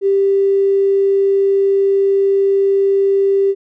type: tone with tanh clipping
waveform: triangle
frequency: 393.3 Hz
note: G4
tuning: 6 cents sharp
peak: -10 dBFS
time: 0.01-3.55 s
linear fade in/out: 50 ms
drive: 3 dB
effects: none